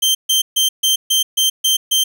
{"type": "tone bursts", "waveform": "sawtooth", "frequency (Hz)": 3136, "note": "G7", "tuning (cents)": 0, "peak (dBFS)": -9, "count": 8, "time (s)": [0.02, 2.04], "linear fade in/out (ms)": 10, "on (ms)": 130, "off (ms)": 140, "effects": []}